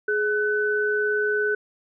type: tone pair together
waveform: sine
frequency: 419.8 / 1502.9 Hz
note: G#4 / F#6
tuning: +19 / +27 cents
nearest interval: octave + minor seventh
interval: 2208 cents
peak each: -23 dBFS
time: 0.08-1.55 s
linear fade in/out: 5 ms
effects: none